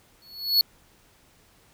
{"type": "tone with exponential growth", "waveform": "square", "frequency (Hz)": 4389, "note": "C#8", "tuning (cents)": -18, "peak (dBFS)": -14, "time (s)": [0.22, 0.61], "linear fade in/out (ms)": 1, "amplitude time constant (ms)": 84, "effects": ["pink hiss -59 dBFS RMS until 1.73 s"]}